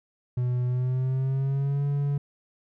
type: tone with pitch glide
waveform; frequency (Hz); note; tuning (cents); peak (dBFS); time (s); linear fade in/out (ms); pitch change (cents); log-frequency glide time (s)
triangle; 124 to 142.44; B2 to C#3; +7 to +47; -21; 0.37-2.18; 5; +240; 0.66-1.85
effects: none